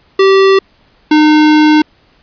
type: tone pair in turn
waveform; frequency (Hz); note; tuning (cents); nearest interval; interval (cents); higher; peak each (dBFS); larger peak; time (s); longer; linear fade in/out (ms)
square; 387.4 / 305.1; G4 / D#4; -20 / -34; major third; 414; first; -5; neither; 0.19-0.59 / 1.11-1.82; second; 5
effects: pink hiss -50 dBFS RMS until 2.22 s + resampled to 11025 Hz